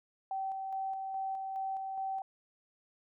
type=tone with tremolo; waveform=sine; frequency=771 Hz; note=G5; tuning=29 cents flat; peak=-33 dBFS; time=0.31-2.22 s; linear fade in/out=2 ms; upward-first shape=square; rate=2.4 Hz; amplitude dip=30%; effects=none